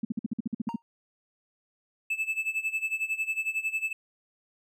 sine tone bursts, 225.1 Hz, A3, 40 cents sharp, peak -25 dBFS, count 11, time 0.03-0.76 s, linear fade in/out 5 ms, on 20 ms, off 51 ms
triangle tone with exponential decay, 928 Hz, A#5, 8 cents flat, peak -28 dBFS, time 0.69-0.82 s, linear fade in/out 0 ms, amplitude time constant 28 ms
triangle tone with tremolo, 2622 Hz, E7, 10 cents flat, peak -23 dBFS, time 2.1-3.93 s, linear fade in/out 5 ms, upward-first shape sine, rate 11 Hz, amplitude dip 85%
effects none

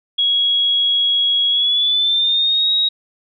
sine tone with pitch glide, 3322 to 3794 Hz, G#7 to A#7, 0 to +30 cents, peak -13 dBFS, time 0.18-2.89 s, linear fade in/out 10 ms, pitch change +230 cents, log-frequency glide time 1.49-2.71 s, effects none

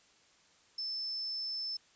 sine tone, 5274 Hz, E8, in tune, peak -35 dBFS, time 0.78-1.77 s, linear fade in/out 5 ms, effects white hiss -65 dBFS RMS until 1.95 s + resampled to 16000 Hz

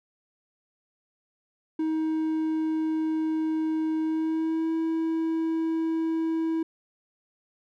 triangle tone with pitch glide, 316.1 to 324.6 Hz, D#4 to E4, +27 to -27 cents, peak -22 dBFS, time 1.79-6.63 s, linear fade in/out 5 ms, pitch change +46 cents, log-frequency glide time 4.02-4.73 s, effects none

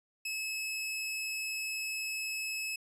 sawtooth tone, 2588 Hz, E7, 32 cents flat, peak -31 dBFS, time 0.25-2.76 s, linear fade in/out 5 ms, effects resampled to 32000 Hz

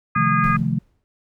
harmonic tone, 409.6 Hz, G#4, 24 cents flat, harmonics 3 / 4 / 5 / 6, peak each -18 / -25 / -31 / -30 dBFS, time 0.15-0.57 s, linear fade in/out 10 ms
sine chord, F dominant seventh, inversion second, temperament just, 130.96 / 157.15 / 174.61 / 218.3 Hz, C3 / Eb3 / F3 / A3, +2 / +18 / 0 / -13 cents, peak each -24 dBFS, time 0.16-0.79 s, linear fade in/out 5 ms
brown noise with exponential decay, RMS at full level -29 dBFS, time 0.44-1.04 s, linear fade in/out 0 ms, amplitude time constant 130 ms
effects none

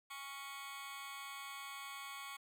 20% pulse tone with amplitude modulation, 1108.7 Hz, C#6, in tune, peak -37 dBFS, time 0.1-2.37 s, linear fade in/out 10 ms, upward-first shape sine, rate 289 Hz, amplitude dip 90%, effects none

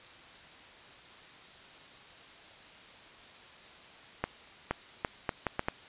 accelerating click train, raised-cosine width 0.5 ms, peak -14 dBFS, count 7, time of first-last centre 4.24-5.685 s, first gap 470 ms, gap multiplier 0.72, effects white hiss -52 dBFS RMS until 5.88 s + resampled to 8000 Hz

